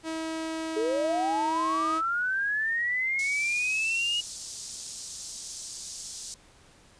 sawtooth tone, 321.7 Hz, E4, 42 cents flat, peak -27 dBFS, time 0.03-2.02 s, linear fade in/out 50 ms
sine linear sweep, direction up, 411.9 to 2900 Hz, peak -25 dBFS, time 0.76-4.21 s, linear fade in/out 10 ms
pink band-pass noise, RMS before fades -40 dBFS, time 3.19-6.34 s, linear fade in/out 0 ms, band 5000 to 8800 Hz, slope 24 dB/octave
effects pink hiss -57 dBFS RMS until 6.99 s + resampled to 22050 Hz

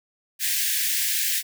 white high-pass noise, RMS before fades -24 dBFS, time 0.39-1.43 s, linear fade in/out 50 ms, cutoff 1600 Hz, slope 96 dB/octave, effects none

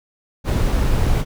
brown noise, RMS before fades -17 dBFS, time 0.44-1.25 s, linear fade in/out 50 ms, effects none

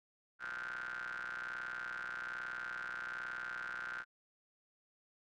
35% pulse ring-modulated tone, 61.2 Hz, B1, 15 cents flat, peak -36 dBFS, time 0.39-4.05 s, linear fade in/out 50 ms, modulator 1480 Hz, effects low-pass 6000 Hz 12 dB/octave

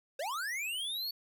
square linear sweep, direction up, 504 to 4486 Hz, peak -35 dBFS, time 0.19-1.11 s, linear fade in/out 5 ms, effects 12-bit

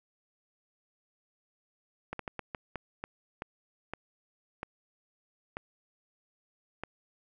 slowing click train, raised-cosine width 0.5 ms, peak -21 dBFS, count 12, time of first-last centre 2.13-6.836 s, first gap 63 ms, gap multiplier 1.35, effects none

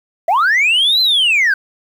sine linear two-way sweep, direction up then down, 626 to 4127 to 1501 Hz, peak -8 dBFS, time 0.28-1.54 s, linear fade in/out 5 ms, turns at 1.01 s, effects tanh soft clip ceiling -8 dBFS + 7-bit

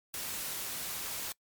white noise, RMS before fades -38 dBFS, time 0.14-1.32 s, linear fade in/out 0 ms, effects noise-tail reverb RT60 0.1 s tail -24 dB re dry + MP3 96 kbps

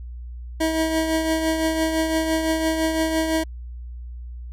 25% pulse tone with tremolo, 320.5 Hz, E4, 49 cents flat, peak -14 dBFS, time 0.6-3.44 s, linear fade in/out 10 ms, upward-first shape triangle, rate 5.9 Hz, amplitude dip 50%, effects added 60 Hz sine -32 dBFS peak until 4.52 s + resampled to 32000 Hz

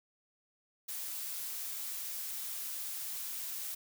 blue noise, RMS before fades -40 dBFS, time 0.88-3.75 s, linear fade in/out 10 ms, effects none

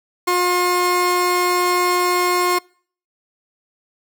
35% pulse tone pair together, 357.4 / 1071 Hz, F4 / C6, +40 / +40 cents, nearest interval octave + perfect fifth, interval 1900 cents, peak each -17 / -16 dBFS, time 0.27-2.59 s, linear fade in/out 10 ms, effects noise-tail reverb RT60 0.5 s tail -26 dB re dry

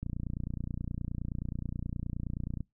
click train, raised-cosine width 5 ms, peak -23 dBFS, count 77, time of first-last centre 0.03-2.606 s, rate 29.5 Hz, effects noise-tail reverb RT60 0.2 s tail -25 dB re dry

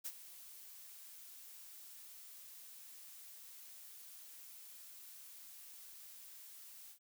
blue noise with ADSR envelope, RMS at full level -41 dBFS, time 0.04-6.99 s, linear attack 23 ms, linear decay 49 ms, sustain -14 dB, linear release 89 ms, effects none

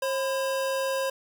square tone pair together, 537 / 1009.6 Hz, C5 / B5, +45 / +38 cents, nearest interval major seventh, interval 1093 cents, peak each -27 / -34 dBFS, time 0.02-1.1 s, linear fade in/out 5 ms, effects none

